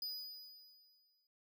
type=tone with exponential decay; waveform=square; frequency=4952 Hz; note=D#8; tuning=9 cents flat; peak=-39 dBFS; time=0.02-1.27 s; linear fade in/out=2 ms; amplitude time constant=270 ms; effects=none